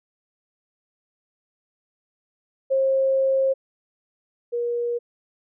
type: tone pair in turn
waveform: sine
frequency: 535 / 476.6 Hz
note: C5 / A#4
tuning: +38 / +38 cents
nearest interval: major second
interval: 200 cents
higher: first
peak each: -17 / -22 dBFS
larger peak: first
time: 2.7-3.54 / 4.52-4.99 s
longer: first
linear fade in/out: 20 ms
effects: none